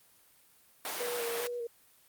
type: high-pass noise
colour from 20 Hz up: pink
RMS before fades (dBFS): -37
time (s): 0.85-1.47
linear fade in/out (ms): 0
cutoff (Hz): 570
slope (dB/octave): 12
type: tone with vibrato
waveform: sine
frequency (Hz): 475.8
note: A#4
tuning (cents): +35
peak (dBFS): -34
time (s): 1-1.67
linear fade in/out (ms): 5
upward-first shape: square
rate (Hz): 2.5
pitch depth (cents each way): 28
effects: white hiss -63 dBFS RMS until 2.08 s + Opus 32 kbps